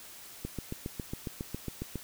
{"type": "click train", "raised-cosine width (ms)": 3, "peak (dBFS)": -22, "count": 12, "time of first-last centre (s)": [0.45, 1.957], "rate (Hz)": 7.3, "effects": ["white hiss -49 dBFS RMS until 2.03 s"]}